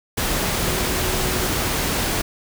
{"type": "tone in noise", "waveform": "sine", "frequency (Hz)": 369.2, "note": "F#4", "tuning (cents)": -4, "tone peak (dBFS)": -29, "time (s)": [0.64, 1.48], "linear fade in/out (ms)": 10, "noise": "pink", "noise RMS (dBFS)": -22, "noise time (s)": [0.17, 2.22], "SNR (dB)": -10, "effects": []}